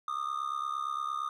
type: tone with amplitude modulation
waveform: triangle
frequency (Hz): 1221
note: D#6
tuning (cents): -33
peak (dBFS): -26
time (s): 0.08-1.29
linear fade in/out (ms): 2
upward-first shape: sine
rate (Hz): 68.7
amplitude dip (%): 85
effects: none